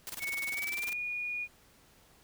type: noise with tremolo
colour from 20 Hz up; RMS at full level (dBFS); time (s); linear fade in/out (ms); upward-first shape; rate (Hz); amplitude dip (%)
white; -40; 0.07-0.93; 0; square; 20; 80
type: tone with pitch glide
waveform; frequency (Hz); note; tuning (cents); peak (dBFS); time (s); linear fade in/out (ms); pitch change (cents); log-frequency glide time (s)
sine; 2217 to 2446; C#7 to D#7; 0 to -30; -33; 0.19-1.48; 50; +170; 0.51-0.96
effects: pink hiss -62 dBFS RMS until 2.23 s